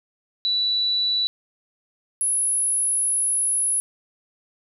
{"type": "tone pair in turn", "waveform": "sine", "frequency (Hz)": [3951, 10548], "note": ["B7", "E9"], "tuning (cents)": [0, 0], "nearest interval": "octave + perfect fourth", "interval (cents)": 1700, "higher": "second", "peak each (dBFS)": -19, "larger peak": "neither", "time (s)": [[0.45, 1.27], [2.21, 3.8]], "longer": "second", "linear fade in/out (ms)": 0, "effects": []}